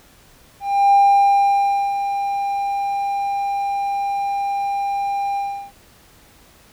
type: tone with ADSR envelope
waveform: triangle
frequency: 799 Hz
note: G5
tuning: 33 cents sharp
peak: -6 dBFS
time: 0.6-5.72 s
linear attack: 330 ms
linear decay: 1000 ms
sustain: -11 dB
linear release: 350 ms
effects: tanh soft clip ceiling -5 dBFS + pink hiss -50 dBFS RMS until 6.72 s